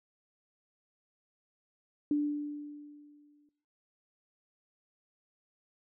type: tone with exponential decay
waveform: sine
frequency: 293.7 Hz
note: D4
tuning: in tune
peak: -24 dBFS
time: 2.11-3.49 s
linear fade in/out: 2 ms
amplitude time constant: 300 ms
effects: noise-tail reverb RT60 0.7 s tail -18 dB re dry